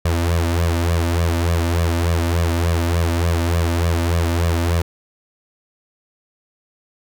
sawtooth tone with flanger, 84.5 Hz, E2, 43 cents sharp, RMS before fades -18 dBFS, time 0.05-4.82 s, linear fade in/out 5 ms, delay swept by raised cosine 1.7 to 3.4 ms, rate 3.4 Hz, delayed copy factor +1, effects none

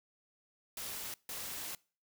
white noise bursts at uneven times, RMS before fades -42 dBFS, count 2, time 0.77-1.14 / 1.29-1.75 s, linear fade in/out 2 ms, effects noise-tail reverb RT60 0.4 s tail -24 dB re dry

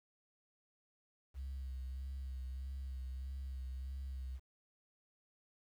sine tone with vibrato, 65.9 Hz, C2, 13 cents sharp, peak -39 dBFS, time 1.34-4.4 s, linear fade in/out 50 ms, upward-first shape sine, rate 1.6 Hz, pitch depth 39 cents each way, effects tanh soft clip ceiling -38 dBFS + 11-bit

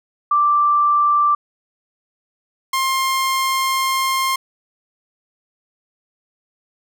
sine / sawtooth tone pair in turn, 1174.7 / 1060.7 Hz, D6 / C6, 0 / +23 cents, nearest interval major second, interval 177 cents, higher first, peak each -12 / -13 dBFS, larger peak first, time 0.31-1.35 / 2.73-4.36 s, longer second, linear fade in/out 5 ms, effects none

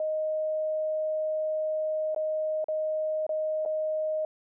sine tone with dropouts, 622.3 Hz, D#5, in tune, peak -26 dBFS, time 0-4.25 s, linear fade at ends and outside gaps 2 ms, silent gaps 2.147-2.162 / 2.643-2.684 / 3.266-3.292 / 3.652-3.659 s, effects none

